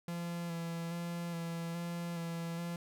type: tone with vibrato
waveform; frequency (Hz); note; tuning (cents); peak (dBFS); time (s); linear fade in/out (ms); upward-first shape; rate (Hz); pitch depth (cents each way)
45% pulse; 169.5; E3; +49; -37; 0.08-2.76; 2; square; 1.2; 19
effects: none